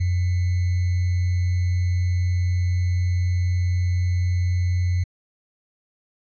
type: tone with sample-and-hold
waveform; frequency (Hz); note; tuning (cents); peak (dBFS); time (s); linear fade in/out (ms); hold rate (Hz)
sine; 89.6; F2; +45; -18; 0-5.04; 10; 2100
effects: resampled to 16000 Hz